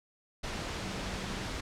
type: tone in noise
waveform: sine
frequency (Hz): 190.9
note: G3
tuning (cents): -46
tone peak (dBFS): -44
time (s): 0.77-1.46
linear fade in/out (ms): 10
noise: pink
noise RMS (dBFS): -37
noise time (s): 0.43-1.61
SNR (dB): -10
effects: low-pass 6000 Hz 12 dB/octave